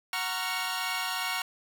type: chord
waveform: 15% pulse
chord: Gb major seventh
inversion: none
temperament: equal with one note detuned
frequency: 740 / 932.3 / 1108.7 / 1380.1 Hz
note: Gb5 / Bb5 / Db6 / F6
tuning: 0 / 0 / 0 / -21 cents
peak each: -29 dBFS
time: 0.13-1.42 s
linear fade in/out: 2 ms
effects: 8-bit